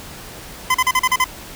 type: tone bursts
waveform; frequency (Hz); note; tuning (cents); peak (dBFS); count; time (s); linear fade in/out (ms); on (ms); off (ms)
25% pulse; 1022; C6; -41; -9; 7; 0.7-1.243; 5; 45; 38
effects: pink hiss -36 dBFS RMS until 1.55 s